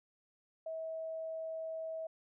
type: tone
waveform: sine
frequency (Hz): 645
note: E5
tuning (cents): -38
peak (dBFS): -38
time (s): 0.66-2.07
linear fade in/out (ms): 5
effects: none